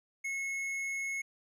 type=tone with tanh clipping; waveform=sine; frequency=2181 Hz; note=C#7; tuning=29 cents flat; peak=-35 dBFS; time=0.24-1.22 s; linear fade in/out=10 ms; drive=10 dB; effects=none